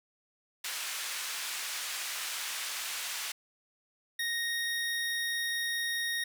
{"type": "band-pass noise", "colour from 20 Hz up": "pink", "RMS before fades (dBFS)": -37, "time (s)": [0.64, 3.32], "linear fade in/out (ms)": 5, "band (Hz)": [1700, 13000], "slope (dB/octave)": 12}
{"type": "tone", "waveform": "25% pulse", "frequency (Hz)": 1864.7, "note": "A#6", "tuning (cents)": 0, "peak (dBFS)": -27, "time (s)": [4.19, 6.24], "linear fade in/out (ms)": 5}
{"effects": []}